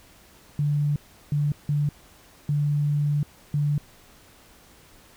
sine tone bursts at uneven times, 146.4 Hz, D3, 5 cents flat, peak -20 dBFS, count 5, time 0.59-0.96 / 1.32-1.52 / 1.69-1.89 / 2.49-3.23 / 3.54-3.78 s, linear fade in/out 2 ms, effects pink hiss -53 dBFS RMS until 5.16 s

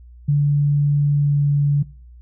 sine tone with pitch glide, 144.7 to 143.78 Hz, D3 to D3, -25 to -36 cents, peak -13 dBFS, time 0.28-1.83 s, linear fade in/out 10 ms, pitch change -11 cents, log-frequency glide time 1.14-1.43 s, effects noise-tail reverb RT60 0.6 s tail -23 dB re dry + added 60 Hz sine -40 dBFS peak until 2.21 s

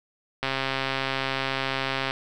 click train, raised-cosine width 0.3 ms, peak -10 dBFS, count 226, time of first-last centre 0.43-2.109 s, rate 134 Hz, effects none

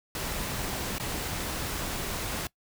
pink noise with dropouts, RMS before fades -33 dBFS, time 0.15-2.47 s, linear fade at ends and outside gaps 2 ms, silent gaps 0.984-0.998 s, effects noise-tail reverb RT60 0.1 s tail -21 dB re dry

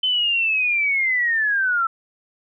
sine linear sweep, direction down, 3065 to 1320 Hz, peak -17 dBFS, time 0.03-1.87 s, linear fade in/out 5 ms, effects none

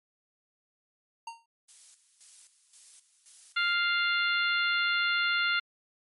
square tone with exponential decay, 922 Hz, A#5, 19 cents flat, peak -35 dBFS, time 1.27-1.46 s, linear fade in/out 5 ms, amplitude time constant 41 ms
violet noise with tremolo, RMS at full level -46 dBFS, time 1.68-3.74 s, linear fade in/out 10 ms, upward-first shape square, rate 1.9 Hz, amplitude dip 70%
harmonic tone, 698.5 Hz, F5, in tune, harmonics 2 / 3 / 4 / 5 / 6, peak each -27 / -31 / -33 / -35 / -37 dBFS, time 3.56-5.6 s, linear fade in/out 10 ms
effects low-pass 10000 Hz 12 dB/octave + MP3 48 kbps

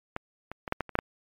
clicks, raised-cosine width 0.5 ms, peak -17 / -22 / -20 / -10 / -13 / -26 / -9 / -8 dBFS, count 8, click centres 0.164 / 0.516 / 0.678 / 0.724 / 0.807 / 0.893 / 0.954 / 0.989 s, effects MP3 96 kbps

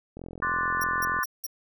click train, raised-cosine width 2 ms, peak -26 dBFS, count 45, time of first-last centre 0.17-1.189 s, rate 43.2 Hz
sine chord, D dominant seventh, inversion third, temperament equal, 1046.5 / 1174.7 / 1480 / 1760 Hz, C6 / D6 / F#6 / A6, 0 / 0 / 0 / 0 cents, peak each -30 dBFS, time 0.42-1.24 s, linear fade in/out 5 ms
10% pulse tone bursts, 5650 Hz, F8, 19 cents sharp, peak -25 dBFS, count 4, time 0.81-1.466 s, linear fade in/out 5 ms, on 29 ms, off 180 ms
effects none

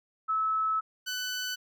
sine / 15% pulse tone pair in turn, 1300 / 1497.8 Hz, E6 / F#6, -24 / +21 cents, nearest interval major second, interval 245 cents, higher second, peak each -25 / -25 dBFS, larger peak neither, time 0.28-0.81 / 1.06-1.56 s, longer first, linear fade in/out 20 ms, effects none

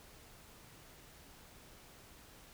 silence, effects pink hiss -58 dBFS RMS until 2.53 s

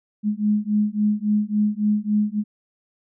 sine beating tone pair, 208.1 / 211.7 Hz, G#3 / G#3, +4 / +33 cents, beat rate 3.6 Hz, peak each -21 dBFS, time 0.23-2.44 s, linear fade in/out 50 ms, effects none

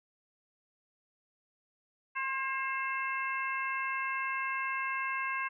harmonic tone with a mistuned harmonic, 532 Hz, C5, 29 cents sharp, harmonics 2 / 3 / 4 / 5, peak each -35 / -37 / -38 / -39 dBFS, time 2.15-5.49 s, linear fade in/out 20 ms, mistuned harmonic 3, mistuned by +19 cents, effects none

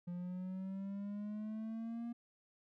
triangle exponential sweep, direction up, 174.5 to 237.3 Hz, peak -38 dBFS, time 0.07-2.13 s, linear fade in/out 10 ms, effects none

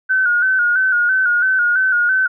sine tone with vibrato, 1480 Hz, F#6, in tune, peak -12 dBFS, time 0.09-2.28 s, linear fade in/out 20 ms, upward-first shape square, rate 3 Hz, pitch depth 54 cents each way, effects none

